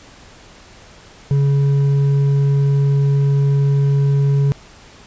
sine tone with hard clipping, 140 Hz, C#3, 18 cents sharp, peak -13 dBFS, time 1.31-4.52 s, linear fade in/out 0 ms, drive 4 dB, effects pink hiss -43 dBFS RMS until 5.06 s + resampled to 16000 Hz

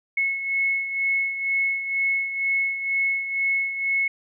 sine beating tone pair, 2189 / 2191.1 Hz, C#7 / C#7, -22 / -21 cents, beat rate 2.1 Hz, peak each -22 / -29 dBFS, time 0.17-4.08 s, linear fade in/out 5 ms, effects none

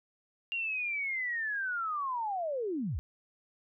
sine linear sweep, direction down, 2794 to 52.3 Hz, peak -31 dBFS, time 0.52-2.99 s, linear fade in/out 0 ms, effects none

